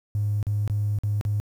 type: tone with dropouts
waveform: triangle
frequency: 103.9 Hz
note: G#2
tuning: 1 cent sharp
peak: -18 dBFS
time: 0.15-1.4 s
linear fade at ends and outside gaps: 0 ms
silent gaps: 0.428-0.468 / 0.677-0.698 / 0.987-1.035 / 1.211-1.251 s
effects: tanh soft clip ceiling -19 dBFS + 9-bit